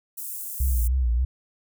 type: high-pass noise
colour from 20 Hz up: white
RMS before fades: -34 dBFS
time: 0.17-0.88 s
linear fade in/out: 10 ms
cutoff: 8300 Hz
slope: 24 dB/octave
type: tone with vibrato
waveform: sine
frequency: 61.74 Hz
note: B1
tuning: in tune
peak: -19 dBFS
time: 0.6-1.25 s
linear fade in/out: 5 ms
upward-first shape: sine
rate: 3.4 Hz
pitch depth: 110 cents each way
effects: none